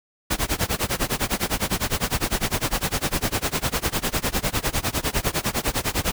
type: noise with tremolo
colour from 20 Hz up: pink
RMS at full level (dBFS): -21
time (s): 0.3-6.12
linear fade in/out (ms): 10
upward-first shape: sine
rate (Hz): 9.9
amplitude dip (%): 95
effects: none